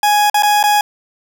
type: tone with dropouts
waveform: 40% pulse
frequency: 832 Hz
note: G#5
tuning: 3 cents sharp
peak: -9 dBFS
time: 0.03-0.81 s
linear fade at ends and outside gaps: 2 ms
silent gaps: 0.299-0.343 / 0.424-0.432 / 0.629-0.638 s
effects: none